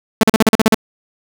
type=tone bursts; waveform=sawtooth; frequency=220 Hz; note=A3; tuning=in tune; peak=-3 dBFS; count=9; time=0.21-0.745 s; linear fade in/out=2 ms; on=23 ms; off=41 ms; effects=none